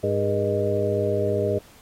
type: harmonic tone with a mistuned harmonic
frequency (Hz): 102.1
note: G#2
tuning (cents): -29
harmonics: 1 / 2 / 3 / 4 / 5 / 6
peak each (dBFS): -27 / -32 / -33 / -25 / -27 / -26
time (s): 0.03-1.59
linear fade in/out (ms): 10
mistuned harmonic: 5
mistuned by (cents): -96
effects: pink hiss -52 dBFS RMS until 1.81 s + AAC 48 kbps